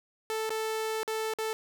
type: tone with dropouts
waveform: sawtooth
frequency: 440 Hz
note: A4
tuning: in tune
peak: -26 dBFS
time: 0.3-1.53 s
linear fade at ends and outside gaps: 0 ms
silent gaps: 0.494-0.504 / 1.031-1.078 / 1.337-1.386 s
effects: none